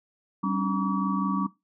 sine tone cluster, 193.3 / 272.9 / 298.1 / 949 / 1140 Hz, G3 / C#4 / D4 / A#5 / C#6, -24 / -27 / +26 / +31 / +48 cents, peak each -27 / -31 / -35 / -35 / -29 dBFS, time 0.43-1.47 s, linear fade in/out 10 ms, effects noise-tail reverb RT60 0.2 s tail -18 dB re dry

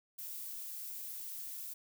violet noise with high-pass filter sweep, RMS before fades -44 dBFS, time 0.18-1.74 s, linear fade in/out 10 ms, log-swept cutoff 430 to 220 Hz, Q 1, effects none

